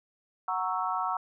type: chord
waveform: sine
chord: F# dominant seventh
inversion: none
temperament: equal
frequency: 740 / 932.3 / 1108.7 / 1318.5 Hz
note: F#5 / A#5 / C#6 / E6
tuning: 0 / 0 / 0 / 0 cents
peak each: -33 dBFS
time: 0.48-1.17 s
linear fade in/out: 2 ms
effects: none